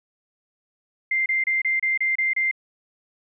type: tone bursts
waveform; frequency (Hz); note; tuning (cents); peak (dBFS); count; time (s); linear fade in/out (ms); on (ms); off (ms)
sine; 2093; C7; 0; -19; 8; 1.11-2.513; 5; 150; 29
effects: none